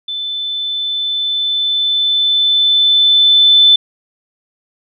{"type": "tone with level ramp", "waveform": "sine", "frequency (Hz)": 3520, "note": "A7", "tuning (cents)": 0, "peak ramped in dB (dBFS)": [-19, -4], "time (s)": [0.08, 3.76], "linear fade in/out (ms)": 5, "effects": []}